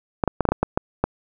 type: clicks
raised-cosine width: 1 ms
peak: -4 dBFS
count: 9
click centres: 0.238 / 0.277 / 0.407 / 0.453 / 0.489 / 0.52 / 0.63 / 0.775 / 1.04 s
effects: none